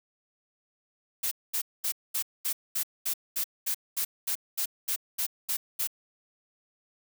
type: noise bursts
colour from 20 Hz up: blue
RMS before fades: -29 dBFS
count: 16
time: 1.23-5.874 s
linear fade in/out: 10 ms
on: 84 ms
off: 220 ms
effects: none